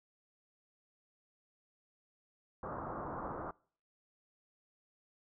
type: low-pass noise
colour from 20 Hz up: white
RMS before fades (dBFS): -42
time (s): 2.63-3.51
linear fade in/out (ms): 2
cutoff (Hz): 1300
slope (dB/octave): 48
effects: noise-tail reverb RT60 0.5 s tail -25 dB re dry